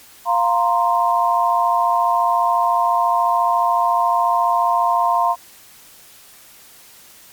sine chord, F suspended fourth, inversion none, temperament equal, 698.5 / 932.3 / 1046.5 Hz, F5 / Bb5 / C6, 0 / 0 / 0 cents, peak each -18 dBFS, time 0.25-5.36 s, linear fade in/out 50 ms, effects white hiss -45 dBFS RMS until 7.32 s + MP3 96 kbps

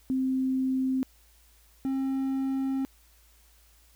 sine / triangle tone pair in turn, 261.6 / 267.7 Hz, C4 / C4, 0 / +40 cents, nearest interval unison, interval 40 cents, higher second, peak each -24 / -24 dBFS, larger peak neither, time 0.1-1.03 / 1.85-2.85 s, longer second, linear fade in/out 0 ms, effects added 56 Hz sine -59 dBFS peak until 3.95 s + white hiss -62 dBFS RMS until 3.95 s

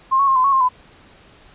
sine tone with pitch steps, 1062 / 1109 / 1068 / 1022 / 1107 / 1062 / 1007 Hz, C6 / C#6 / C6 / C6 / C#6 / C6 / B5, +25 / 0 / +35 / -41 / -3 / +25 / +33 cents, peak -12 dBFS, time 0.11-0.691 s, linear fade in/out 20 ms, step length 83 ms, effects pink hiss -48 dBFS RMS until 1.54 s + resampled to 8000 Hz

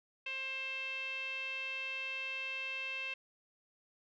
5% pulse tone with low-pass filter, 530 Hz, C5, 22 cents sharp, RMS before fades -40 dBFS, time 0.26-3.14 s, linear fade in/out 5 ms, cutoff 2700 Hz, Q 7.2, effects none

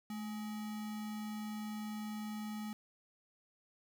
sine tone with sample-and-hold, 215 Hz, A3, 40 cents flat, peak -39 dBFS, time 0.1-2.73 s, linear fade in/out 2 ms, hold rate 1050 Hz, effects none

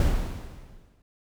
brown noise with exponential decay, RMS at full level -20 dBFS, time 0-1.02 s, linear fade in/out 2 ms, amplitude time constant 220 ms, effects none

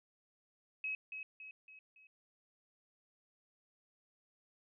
sine tone with echo, 2558 Hz, D#7, 47 cents sharp, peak -36 dBFS, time 0.84-0.95 s, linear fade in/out 2 ms, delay 280 ms, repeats 4, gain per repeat -6 dB, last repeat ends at 2.07 s, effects none

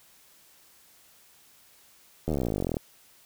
slowing click train, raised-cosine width 2 ms, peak -15 dBFS, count 28, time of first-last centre 2.28-2.769 s, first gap 12 ms, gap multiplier 1.03, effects white hiss -58 dBFS RMS until 3.25 s

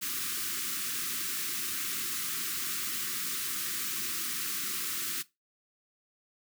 white band-stop noise, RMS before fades -34 dBFS, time 0.01-5.23 s, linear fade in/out 20 ms, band 400 to 1100 Hz, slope 96 dB/octave, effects noise-tail reverb RT60 0.2 s tail -18 dB re dry + high-pass 150 Hz 12 dB/octave

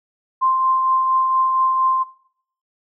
sine tone with tremolo, 1046.5 Hz, C6, in tune, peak -13 dBFS, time 0.41-2.04 s, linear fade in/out 20 ms, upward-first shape triangle, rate 4.3 Hz, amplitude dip 35%, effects noise-tail reverb RT60 0.6 s tail -17 dB re dry

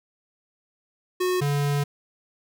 square tone pair in turn, 365 / 143.56 Hz, F#4 / D3, -24 / -39 cents, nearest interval octave + major third, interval 1615 cents, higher first, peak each -22 dBFS, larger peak neither, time 1.2-1.41 / 1.41-1.84 s, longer second, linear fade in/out 10 ms, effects none

